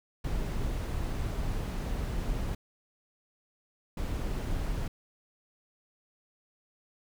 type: noise bursts at uneven times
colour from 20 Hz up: brown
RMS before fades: -32 dBFS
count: 2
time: 0.24-2.55 / 3.97-4.88 s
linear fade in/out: 5 ms
effects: none